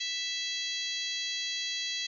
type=harmonic tone with a mistuned harmonic; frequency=659.3 Hz; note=E5; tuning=in tune; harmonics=3 / 4 / 5 / 6 / 7 / 8 / 9 / 10; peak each=-40 / -42 / -36 / -37 / -40 / -51 / -45 / -44 dBFS; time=0-2.07 s; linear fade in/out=10 ms; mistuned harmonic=6; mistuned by=+27 cents; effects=none